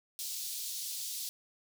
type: high-pass noise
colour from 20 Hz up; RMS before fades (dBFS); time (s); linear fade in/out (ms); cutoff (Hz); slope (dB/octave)
pink; -39; 0.19-1.29; 0; 4000; 24
effects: none